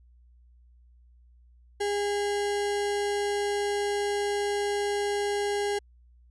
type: tone with sample-and-hold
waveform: sine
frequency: 407.6 Hz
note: G#4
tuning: 32 cents flat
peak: -25 dBFS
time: 1.8-5.79 s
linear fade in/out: 10 ms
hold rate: 1225 Hz
effects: added 60 Hz sine -54 dBFS peak until 6.3 s + resampled to 24000 Hz